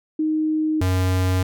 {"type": "tone pair in turn", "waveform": ["sine", "square"], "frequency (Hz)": [311.1, 92.49], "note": ["D#4", "F#2"], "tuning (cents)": [0, 0], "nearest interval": "octave + major sixth", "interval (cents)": 2100, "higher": "first", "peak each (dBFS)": -18, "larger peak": "neither", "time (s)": [[0.19, 0.81], [0.81, 1.43]], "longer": "neither", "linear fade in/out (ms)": 5, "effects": []}